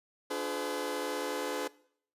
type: chord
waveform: sawtooth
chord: D diminished seventh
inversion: none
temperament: just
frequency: 293.7 / 352.4 / 422.9 / 507.5 Hz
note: D4 / F4 / Ab4 / Cb5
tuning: 0 / +16 / +31 / +47 cents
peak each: -35 / -38 / -33 / -33 dBFS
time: 0.3-1.68 s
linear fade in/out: 10 ms
effects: noise-tail reverb RT60 0.6 s tail -20 dB re dry + resampled to 32000 Hz